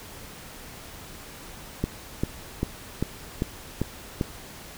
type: click train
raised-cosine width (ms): 3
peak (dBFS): -11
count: 7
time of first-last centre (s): 1.84-4.212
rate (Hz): 2.53
effects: pink hiss -43 dBFS RMS until 4.77 s